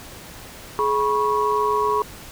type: tone cluster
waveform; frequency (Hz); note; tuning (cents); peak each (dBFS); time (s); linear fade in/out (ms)
sine; 422.7 / 975 / 1103; G#4 / B5 / C#6; +31 / -23 / -9; -22; 0.79-2.02; 0
effects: pink hiss -40 dBFS RMS until 2.31 s